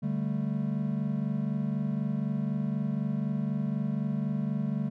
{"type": "chord", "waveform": "triangle", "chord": "D suspended fourth", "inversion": "none", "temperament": "equal", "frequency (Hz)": [146.83, 196, 220], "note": ["D3", "G3", "A3"], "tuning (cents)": [0, 0, 0], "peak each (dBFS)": -30, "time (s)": [0.02, 4.9], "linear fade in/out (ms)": 20, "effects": []}